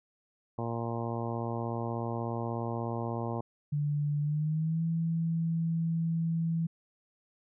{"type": "harmonic tone", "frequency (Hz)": 116.54, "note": "A#2", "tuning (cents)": 0, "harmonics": [1, 2, 3, 4, 5, 6, 7, 8, 9], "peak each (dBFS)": [-35, -38, -40, -41, -42, -43, -43, -44, -45], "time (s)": [0.58, 3.41], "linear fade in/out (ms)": 5}
{"type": "tone with pitch glide", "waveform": "sine", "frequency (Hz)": [146.83, 164.81], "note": ["D3", "E3"], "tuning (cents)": [0, 0], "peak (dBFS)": -27, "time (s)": [3.72, 6.67], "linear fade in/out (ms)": 10, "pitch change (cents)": 200, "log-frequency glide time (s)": [4.21, 4.83]}
{"effects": []}